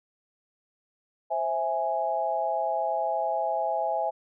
sine chord, C augmented, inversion none, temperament equal with one note detuned, 527.2 / 659.3 / 830.6 Hz, C5 / E5 / G#5, +13 / 0 / 0 cents, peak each -33 / -28 / -28 dBFS, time 1.3-4.11 s, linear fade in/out 20 ms, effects none

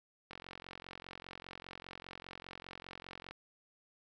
click train, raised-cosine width 0.3 ms, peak -30 dBFS, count 136, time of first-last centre 0.31-3.31 s, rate 45 Hz, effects none

